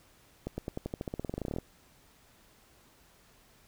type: accelerating click train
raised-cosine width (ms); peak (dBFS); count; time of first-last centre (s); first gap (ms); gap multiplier
2; -21; 21; 0.47-1.586; 110; 0.92
effects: pink hiss -62 dBFS RMS until 3.67 s